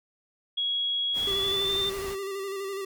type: tone with pitch glide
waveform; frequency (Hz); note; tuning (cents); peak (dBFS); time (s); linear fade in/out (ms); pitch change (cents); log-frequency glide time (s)
sine; 3322 to 3581; G#7 to A7; 0 to +30; -25; 0.57-1.9; 10; +130; 1.19-1.74
type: noise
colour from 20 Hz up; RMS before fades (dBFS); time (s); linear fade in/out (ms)
pink; -40; 1.13-2.17; 50
type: tone with vibrato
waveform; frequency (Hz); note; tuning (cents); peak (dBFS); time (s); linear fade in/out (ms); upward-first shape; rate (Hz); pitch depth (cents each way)
square; 392; G4; 0; -32; 1.27-2.85; 5; square; 12; 30
effects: none